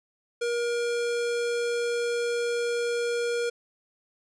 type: tone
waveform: square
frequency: 474.7 Hz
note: A#4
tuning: 31 cents sharp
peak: -26 dBFS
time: 0.41-3.5 s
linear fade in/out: 10 ms
effects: resampled to 22050 Hz + 11-bit